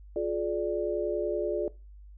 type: chord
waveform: sine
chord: D diminished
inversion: first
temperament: just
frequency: 352.4 / 422.9 / 587.3 Hz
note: F4 / Ab4 / D5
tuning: +16 / +31 / 0 cents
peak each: -31 dBFS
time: 0.16-1.68 s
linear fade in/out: 2 ms
effects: noise-tail reverb RT60 0.3 s tail -21 dB re dry + added 50 Hz sine -46 dBFS peak until 2.17 s